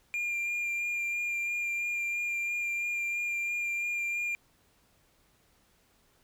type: tone with vibrato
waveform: triangle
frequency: 2398 Hz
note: D7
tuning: 36 cents sharp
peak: -28 dBFS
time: 0.14-4.35 s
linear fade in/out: 0 ms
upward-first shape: sine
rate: 3 Hz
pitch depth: 14 cents each way
effects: pink hiss -67 dBFS RMS until 6.23 s